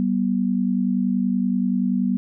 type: tone pair together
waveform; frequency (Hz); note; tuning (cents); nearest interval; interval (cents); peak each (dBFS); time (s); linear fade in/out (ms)
sine; 192.09 / 242.6; G3 / B3; -35 / -31; major third; 404; -21; 0-2.17; 0
effects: none